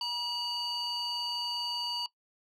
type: tone cluster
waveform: sine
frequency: 958 / 2911 / 4589 Hz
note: A#5 / F#7 / D8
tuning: +47 / -29 / -41 cents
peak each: -36 / -37 / -32 dBFS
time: 0.01-2.06 s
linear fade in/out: 2 ms
effects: noise-tail reverb RT60 0.1 s tail -18 dB re dry + tanh soft clip ceiling -27 dBFS